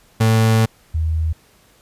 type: tone pair in turn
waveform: 35% pulse / sine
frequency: 111.6 / 79.88 Hz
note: A2 / D#2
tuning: +25 / +46 cents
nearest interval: tritone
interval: 579 cents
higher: first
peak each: -10 / -16 dBFS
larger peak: first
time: 0.2-0.66 / 0.94-1.33 s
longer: first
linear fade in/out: 10 ms
effects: pink hiss -53 dBFS RMS until 1.81 s + resampled to 32000 Hz